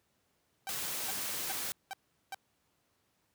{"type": "tone bursts", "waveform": "sawtooth", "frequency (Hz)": 776, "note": "G5", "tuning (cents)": -18, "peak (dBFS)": -34, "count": 5, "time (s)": [0.67, 2.345], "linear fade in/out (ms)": 0, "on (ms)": 23, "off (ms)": 390}
{"type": "noise", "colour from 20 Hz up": "white", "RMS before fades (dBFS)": -37, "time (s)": [0.69, 1.72], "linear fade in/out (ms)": 0}
{"effects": ["pink hiss -75 dBFS RMS until 3.34 s", "high-pass 80 Hz 12 dB/octave"]}